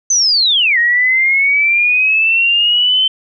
sine linear two-way sweep, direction down then up, 6240 to 1864.7 to 3087 Hz, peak -9 dBFS, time 0.1-3.08 s, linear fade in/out 5 ms, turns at 0.78 s, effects none

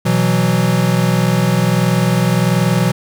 square chord, B suspended fourth, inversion none, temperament equal, 123.47 / 164.81 / 185 Hz, B2 / E3 / F#3, 0 / 0 / 0 cents, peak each -17 dBFS, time 0.05-2.92 s, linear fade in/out 10 ms, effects none

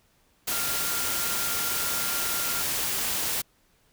sine tone in noise, 1394 Hz, F6, 4 cents flat, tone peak -36 dBFS, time 0.51-2.63 s, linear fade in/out 10 ms, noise white, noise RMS -28 dBFS, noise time 0.47-3.42 s, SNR -11 dB, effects pink hiss -65 dBFS RMS until 3.92 s

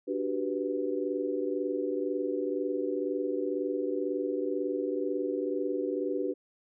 sine chord, G major seventh, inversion second, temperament equal, 293.7 / 370 / 392 / 493.9 Hz, D4 / F#4 / G4 / B4, 0 / 0 / 0 / 0 cents, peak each -34 dBFS, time 0.07-6.34 s, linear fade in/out 20 ms, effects none

